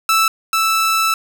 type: tone pair in turn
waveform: sawtooth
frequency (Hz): 1318.5 / 1318.5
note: E6 / E6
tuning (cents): 0 / 0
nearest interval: unison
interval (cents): 0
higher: neither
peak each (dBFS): -8 / -10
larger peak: first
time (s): 0.09-0.28 / 0.53-1.14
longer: second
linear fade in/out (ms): 2
effects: none